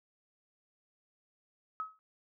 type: tone with exponential decay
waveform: sine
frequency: 1279 Hz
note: D#6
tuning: 47 cents sharp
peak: -31 dBFS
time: 1.8-1.99 s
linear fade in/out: 0 ms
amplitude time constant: 40 ms
effects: none